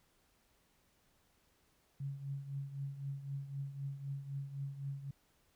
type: tone with tremolo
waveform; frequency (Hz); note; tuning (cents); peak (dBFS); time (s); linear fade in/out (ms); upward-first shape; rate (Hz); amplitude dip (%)
sine; 138.8; C#3; +3; -36; 2-5.11; 5; triangle; 3.9; 75
effects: pink hiss -73 dBFS RMS until 5.55 s